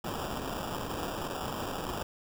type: noise with sample-and-hold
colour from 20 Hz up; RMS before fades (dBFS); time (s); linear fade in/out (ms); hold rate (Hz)
white; -36; 0.04-2.03; 5; 2100
effects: none